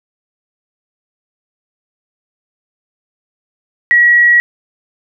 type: tone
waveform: sine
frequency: 1917 Hz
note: A#6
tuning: 48 cents sharp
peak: -5 dBFS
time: 3.91-4.4 s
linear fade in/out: 0 ms
effects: none